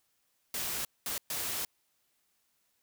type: noise bursts at uneven times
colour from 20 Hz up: white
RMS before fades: -35 dBFS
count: 3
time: 0.54-0.85 / 1.06-1.18 / 1.3-1.65 s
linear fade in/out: 2 ms
effects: white hiss -75 dBFS RMS until 2.82 s